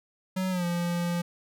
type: tone with pitch glide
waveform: square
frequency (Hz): 186.8 to 173.29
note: F#3 to F3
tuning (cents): +17 to -13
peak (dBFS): -27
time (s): 0.36-1.22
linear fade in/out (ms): 10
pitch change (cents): -130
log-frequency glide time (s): 0.5-0.65
effects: none